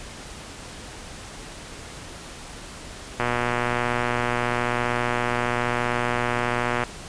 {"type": "click train", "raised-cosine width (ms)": 0.5, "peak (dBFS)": -8, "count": 441, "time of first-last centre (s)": [3.2, 6.836], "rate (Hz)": 121, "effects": ["pink hiss -39 dBFS RMS until 7.08 s", "resampled to 22050 Hz"]}